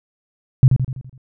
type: tone with echo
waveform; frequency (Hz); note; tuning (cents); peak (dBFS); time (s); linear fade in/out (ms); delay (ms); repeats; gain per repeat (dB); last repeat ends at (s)
sine; 130; C3; -11; -4; 0.63-0.68; 0; 83; 6; -6; 1.178
effects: none